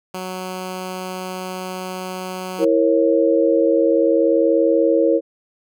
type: tone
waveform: 10% pulse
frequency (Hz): 185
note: F#3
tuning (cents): 0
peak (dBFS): -18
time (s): 0.14-2.65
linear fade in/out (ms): 5
type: chord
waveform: sine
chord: A# diminished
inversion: second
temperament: equal with one note detuned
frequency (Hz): 329.6 / 466.2 / 546.7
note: E4 / A#4 / C#5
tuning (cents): 0 / 0 / -24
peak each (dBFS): -17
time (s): 2.58-5.21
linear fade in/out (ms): 50
effects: none